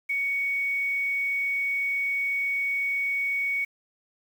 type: tone with quantisation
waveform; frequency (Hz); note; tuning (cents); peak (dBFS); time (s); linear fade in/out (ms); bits
sine; 2233; C#7; +12; -24; 0.09-3.65; 10; 8
effects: none